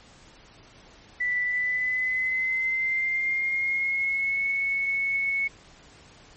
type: tone with pitch glide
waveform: sine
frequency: 1975.5 to 2205 Hz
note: B6 to C#7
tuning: 0 to -10 cents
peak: -23 dBFS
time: 1.2-5.48 s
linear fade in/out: 10 ms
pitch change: +190 cents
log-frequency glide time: 1.44-4.46 s
effects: pink hiss -52 dBFS RMS until 6.36 s + MP3 32 kbps